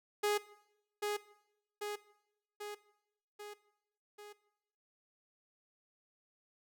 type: tone with echo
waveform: sawtooth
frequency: 415.3 Hz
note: G#4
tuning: in tune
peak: -26 dBFS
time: 0.23-0.38 s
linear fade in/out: 10 ms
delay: 790 ms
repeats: 5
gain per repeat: -4 dB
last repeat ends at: 4.33 s
effects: noise-tail reverb RT60 0.8 s tail -18 dB re dry